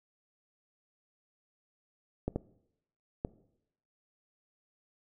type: clicks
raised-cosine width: 2 ms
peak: -18 dBFS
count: 3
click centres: 2.28 / 2.36 / 3.249 s
effects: noise-tail reverb RT60 0.8 s tail -20 dB re dry